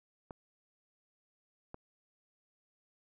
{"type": "clicks", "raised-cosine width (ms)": 1, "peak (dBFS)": -30, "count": 2, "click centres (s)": [0.308, 1.744], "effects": []}